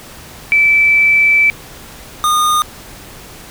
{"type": "tone pair in turn", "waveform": ["sine", "square"], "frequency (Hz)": [2318, 1223.3], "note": ["D7", "D#6"], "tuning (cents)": [-23, -30], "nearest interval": "major seventh", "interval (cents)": 1107, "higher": "first", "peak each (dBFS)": [-7, -11], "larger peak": "first", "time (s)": [[0.52, 1.5], [2.24, 2.62]], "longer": "first", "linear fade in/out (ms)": 0, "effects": ["pink hiss -35 dBFS RMS until 3.5 s"]}